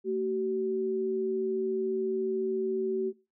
sine tone pair together, 225.9 / 380 Hz, A3 / F#4, +46 / +46 cents, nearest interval major sixth, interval 900 cents, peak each -35 / -27 dBFS, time 0.04-3.13 s, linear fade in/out 50 ms, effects noise-tail reverb RT60 0.3 s tail -22 dB re dry

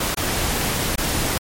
pink noise with dropouts, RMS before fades -22 dBFS, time 0-1.38 s, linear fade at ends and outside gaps 5 ms, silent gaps 0.148-0.17 / 0.958-0.979 s, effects MP3 64 kbps

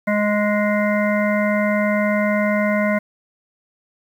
harmonic tone, 208.3 Hz, G#3, 5 cents sharp, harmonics 1 / 3 / 5 / 7 / 9 / 10, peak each -19 / -20 / -28 / -28 / -30 / -26 dBFS, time 0.07-2.99 s, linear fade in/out 10 ms, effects 8-bit

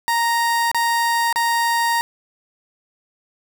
30% pulse tone with dropouts, 932.3 Hz, A#5, in tune, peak -14 dBFS, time 0.08-2.01 s, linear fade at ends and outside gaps 0 ms, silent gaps 0.715-0.746 / 1.327-1.359 s, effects none

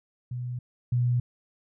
sine tone pair in turn, 123.47 / 122.4 Hz, B2 / B2, 0 / -15 cents, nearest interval unison, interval 15 cents, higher first, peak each -30 / -21 dBFS, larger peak second, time 0.31-0.59 / 0.92-1.2 s, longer neither, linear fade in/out 5 ms, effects none

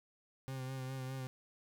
40% pulse tone with vibrato, 131.2 Hz, C3, 5 cents sharp, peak -39 dBFS, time 0.48-1.27 s, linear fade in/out 0 ms, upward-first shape sine, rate 4.9 Hz, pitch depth 31 cents each way, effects none

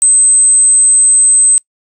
sine tone, 8210 Hz, C9, 34 cents flat, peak -3 dBFS, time 0.02-1.58 s, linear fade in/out 0 ms, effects noise-tail reverb RT60 0.1 s tail -26 dB re dry + tanh soft clip ceiling -2 dBFS

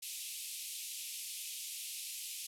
white band-pass noise, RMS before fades -44 dBFS, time 0.02-2.47 s, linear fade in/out 10 ms, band 2400 to 13000 Hz, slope 48 dB/octave, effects none

